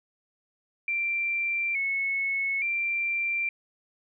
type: tone with pitch steps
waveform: sine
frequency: 2358 / 2197 / 2361 Hz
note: D7 / C#7 / D7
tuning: +6 / -16 / +9 cents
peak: -25 dBFS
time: 0.88-3.49 s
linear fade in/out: 2 ms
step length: 870 ms
effects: none